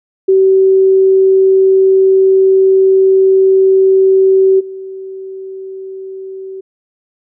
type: tone with level steps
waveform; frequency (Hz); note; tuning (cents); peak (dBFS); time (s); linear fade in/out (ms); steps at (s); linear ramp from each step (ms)
sine; 382.5; G4; -42; -5 / -23; 0.28-6.61; 10; 4.59; 20
effects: none